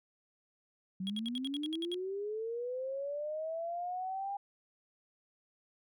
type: linear sweep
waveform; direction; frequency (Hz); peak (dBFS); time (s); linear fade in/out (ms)
sine; up; 183 to 807; -35; 1-4.37; 5
type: tone bursts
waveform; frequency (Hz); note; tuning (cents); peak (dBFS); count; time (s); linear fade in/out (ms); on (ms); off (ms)
triangle; 3302; G#7; -11; -35; 10; 1.07-1.943; 0; 27; 67
effects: none